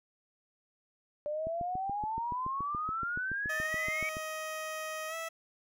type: exponential sweep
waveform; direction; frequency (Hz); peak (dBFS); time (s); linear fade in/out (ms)
sine; up; 586 to 2279; -32; 1.26-4.09; 0
type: click train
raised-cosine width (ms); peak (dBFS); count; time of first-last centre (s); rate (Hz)
3; -29; 20; 1.47-4.169; 7.04
type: tone with pitch glide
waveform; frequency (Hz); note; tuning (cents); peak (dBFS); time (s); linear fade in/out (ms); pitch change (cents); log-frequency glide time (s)
15% pulse; 628 to 655; D#5 to E5; +16 to -11; -30; 3.49-5.29; 10; +73; 5.08-5.15
effects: none